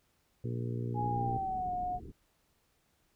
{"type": "harmonic tone", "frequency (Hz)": 59.6, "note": "A#1", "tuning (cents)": 39, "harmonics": [2, 3, 4, 5, 6, 7, 8], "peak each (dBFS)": [-34, -46, -42, -47, -45, -45, -49], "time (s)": [0.44, 1.38], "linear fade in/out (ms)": 5}
{"type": "tone with pitch glide", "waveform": "sine", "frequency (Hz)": [830.6, 723.1], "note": ["G#5", "F#5"], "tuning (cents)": [0, -40], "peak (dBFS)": -32, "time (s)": [0.94, 2], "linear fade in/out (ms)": 50, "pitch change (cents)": -240, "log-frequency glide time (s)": [1.06, 1.72]}
{"type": "low-pass noise", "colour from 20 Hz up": "pink", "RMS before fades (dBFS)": -46, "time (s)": [0.98, 2.12], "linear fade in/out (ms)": 10, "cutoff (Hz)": 440, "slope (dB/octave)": 96}
{"effects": ["pink hiss -73 dBFS RMS until 3.15 s"]}